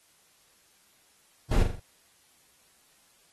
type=noise with echo; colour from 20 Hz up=brown; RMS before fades=-21 dBFS; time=1.51-1.63 s; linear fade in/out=5 ms; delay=42 ms; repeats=4; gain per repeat=-6 dB; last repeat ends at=1.798 s; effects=white hiss -63 dBFS RMS until 3.32 s + AAC 32 kbps